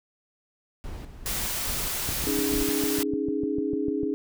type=noise with tremolo; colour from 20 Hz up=brown; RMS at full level=-35 dBFS; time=0.84-2.63 s; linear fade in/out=0 ms; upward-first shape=square; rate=2.4 Hz; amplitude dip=60%
type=noise; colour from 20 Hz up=white; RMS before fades=-30 dBFS; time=1.26-3.03 s; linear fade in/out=0 ms
type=click train; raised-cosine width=3 ms; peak=-20 dBFS; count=14; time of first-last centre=2.09-4.033 s; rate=6.69 Hz
type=chord; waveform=sine; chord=C# suspended second; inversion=none; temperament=equal; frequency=277.2 / 311.1 / 415.3 Hz; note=C#4 / D#4 / G#4; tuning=0 / 0 / 0 cents; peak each=-29 dBFS; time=2.27-4.14 s; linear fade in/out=0 ms
effects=none